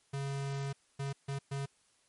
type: tone bursts at uneven times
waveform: square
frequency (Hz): 138.59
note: C#3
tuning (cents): 0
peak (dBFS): -35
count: 4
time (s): 0.13-0.73 / 0.99-1.13 / 1.28-1.39 / 1.51-1.66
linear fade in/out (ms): 10
effects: white hiss -70 dBFS RMS until 2.08 s + MP3 48 kbps